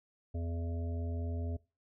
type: harmonic tone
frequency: 84.2 Hz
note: E2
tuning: 37 cents sharp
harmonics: 1 / 3 / 5 / 7 / 8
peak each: -34 / -44 / -48 / -51 / -52 dBFS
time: 0.34-1.57 s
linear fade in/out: 10 ms
effects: noise-tail reverb RT60 0.3 s tail -22 dB re dry